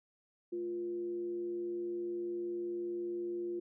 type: tone with frequency modulation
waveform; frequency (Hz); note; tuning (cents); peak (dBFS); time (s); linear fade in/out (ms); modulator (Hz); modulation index
sine; 350.2; F4; +5; -35; 0.52-3.6; 10; 135; 0.27
effects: none